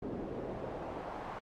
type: noise with band-pass filter sweep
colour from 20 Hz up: brown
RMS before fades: -41 dBFS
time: 0.02-1.39 s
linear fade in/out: 5 ms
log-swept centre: 360 to 970 Hz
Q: 1.4
effects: AAC 64 kbps